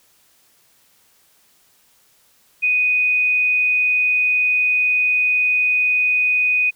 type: tone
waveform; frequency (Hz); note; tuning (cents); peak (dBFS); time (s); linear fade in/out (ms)
sine; 2489; D#7; 0; -14; 2.62-6.71; 20
effects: white hiss -57 dBFS RMS until 6.75 s